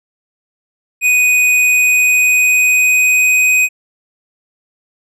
square tone with pitch glide, 2489 to 2505 Hz, D#7 to D#7, 0 to +11 cents, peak -9 dBFS, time 1.01-3.69 s, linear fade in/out 50 ms, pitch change +11 cents, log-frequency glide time 1.55-3.53 s, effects low-pass 12000 Hz 12 dB/octave

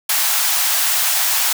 white high-pass noise, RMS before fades -17 dBFS, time 0.09-1.53 s, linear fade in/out 5 ms, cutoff 660 Hz, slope 48 dB/octave, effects none

